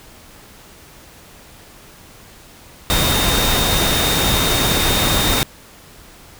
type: tone in noise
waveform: sine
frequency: 3683 Hz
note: A#7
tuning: 22 cents flat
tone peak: -21 dBFS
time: 2.9-5.43 s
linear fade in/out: 0 ms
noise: pink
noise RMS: -17 dBFS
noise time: 2.9-5.43 s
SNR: -7 dB
effects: pink hiss -43 dBFS RMS until 6.39 s